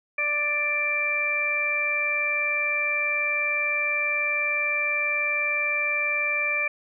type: harmonic tone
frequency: 589 Hz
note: D5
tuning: 5 cents sharp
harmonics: 1 / 2 / 3 / 4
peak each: -34 / -35 / -32 / -23 dBFS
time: 0.18-6.68 s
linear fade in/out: 5 ms
effects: none